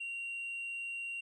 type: tone with tanh clipping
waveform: sine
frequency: 2757 Hz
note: F7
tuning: 23 cents flat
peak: -38 dBFS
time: 0-1.21 s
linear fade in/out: 10 ms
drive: 1 dB
effects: none